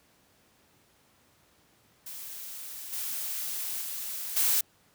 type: noise with level steps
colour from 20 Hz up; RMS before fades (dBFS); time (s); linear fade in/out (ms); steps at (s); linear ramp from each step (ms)
blue; -41 / -34 / -36 / -25; 2.06-4.61; 5; 2.92 / 3.81 / 4.36; 10
effects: pink hiss -64 dBFS RMS until 4.94 s + high-pass 80 Hz 12 dB/octave